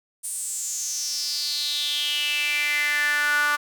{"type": "tone with high-pass filter sweep", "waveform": "sawtooth", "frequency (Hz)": 293.7, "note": "D4", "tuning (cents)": 0, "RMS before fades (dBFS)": -25, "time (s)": [0.23, 3.57], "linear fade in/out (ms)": 20, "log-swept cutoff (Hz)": [9200, 1300], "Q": 6.2, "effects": []}